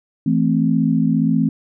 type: chord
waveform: sine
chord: A minor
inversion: second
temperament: equal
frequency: 164.81 / 220 / 261.6 Hz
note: E3 / A3 / C4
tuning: 0 / 0 / 0 cents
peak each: -18 dBFS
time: 0.26-1.49 s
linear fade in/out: 5 ms
effects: none